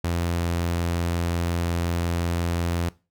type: tone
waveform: sawtooth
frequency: 85.6 Hz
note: F2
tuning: 34 cents flat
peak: -19 dBFS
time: 0.04-2.89 s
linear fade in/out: 5 ms
effects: noise-tail reverb RT60 0.3 s tail -20 dB re dry